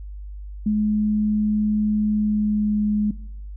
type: tone with pitch glide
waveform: sine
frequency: 211.8 to 209.7 Hz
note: G#3 to G#3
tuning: +34 to +17 cents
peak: -17 dBFS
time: 0.66-3.11 s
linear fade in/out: 5 ms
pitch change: -17 cents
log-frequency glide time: 2.08-2.84 s
effects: noise-tail reverb RT60 0.7 s tail -19 dB re dry + added 50 Hz sine -32 dBFS peak until 3.56 s